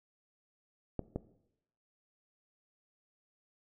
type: clicks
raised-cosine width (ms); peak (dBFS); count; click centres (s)
2; -21; 2; 0.993 / 1.16
effects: noise-tail reverb RT60 0.8 s tail -17 dB re dry